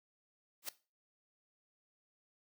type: noise with exponential growth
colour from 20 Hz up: white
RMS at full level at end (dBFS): -34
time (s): 0.62-0.69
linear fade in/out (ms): 5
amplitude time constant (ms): 15
effects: noise-tail reverb RT60 0.3 s tail -17 dB re dry + high-pass 200 Hz 12 dB/octave